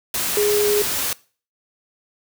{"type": "tone in noise", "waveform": "sine", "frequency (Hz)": 415.3, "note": "G#4", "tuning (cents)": 0, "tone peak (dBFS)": -16, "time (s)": [0.37, 0.82], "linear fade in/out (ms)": 2, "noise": "white", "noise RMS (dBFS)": -23, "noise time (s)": [0.14, 1.13], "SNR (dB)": 4, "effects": ["noise-tail reverb RT60 0.4 s tail -22 dB re dry"]}